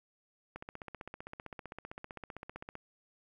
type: click train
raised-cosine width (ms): 0.5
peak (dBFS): -28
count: 35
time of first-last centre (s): 0.56-2.754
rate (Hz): 15.5
effects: 11-bit